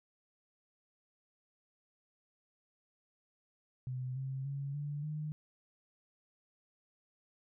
sine tone with pitch steps, 127.7 / 133.43 / 139.42 / 145.68 / 152.21 Hz, C3 / C3 / C#3 / D3 / D#3, -42 / +34 / +10 / -14 / -38 cents, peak -36 dBFS, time 3.87-5.32 s, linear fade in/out 0 ms, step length 290 ms, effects none

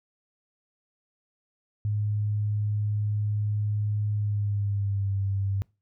sine tone with pitch glide, 104.7 to 98.25 Hz, G#2 to G2, +15 to +4 cents, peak -24 dBFS, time 1.85-5.62 s, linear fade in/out 0 ms, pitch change -111 cents, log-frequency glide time 4.13-5.14 s, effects noise-tail reverb RT60 0.3 s tail -25 dB re dry

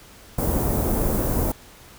pink band-stop noise, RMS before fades -22 dBFS, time 0.38-1.52 s, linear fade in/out 5 ms, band 670 to 15000 Hz, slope 12 dB/octave, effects pink hiss -47 dBFS RMS until 1.98 s

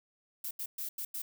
violet noise bursts at uneven times, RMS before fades -38 dBFS, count 5, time 0.44-0.51 / 0.59-0.66 / 0.78-0.89 / 0.98-1.05 / 1.14-1.22 s, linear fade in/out 5 ms, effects none

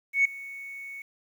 sine tone with ADSR envelope, 2217 Hz, C#7, in tune, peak -15 dBFS, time 0.13-1.02 s, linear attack 120 ms, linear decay 6 ms, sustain -22 dB, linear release 3 ms, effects tanh soft clip ceiling -14 dBFS + 9-bit

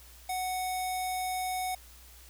square tone with low-pass filter, 740 Hz, F#5, in tune, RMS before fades -33 dBFS, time 0.29-1.75 s, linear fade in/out 5 ms, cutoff 12000 Hz, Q 3.3, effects added 60 Hz sine -53 dBFS peak until 2.29 s + white hiss -55 dBFS RMS until 2.29 s

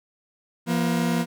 40% pulse tone pair together, 170.89 / 238.1 Hz, F3 / A#3, -37 / +37 cents, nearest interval tritone, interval 574 cents, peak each -23 / -23 dBFS, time 0.66-1.26 s, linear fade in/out 50 ms, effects none

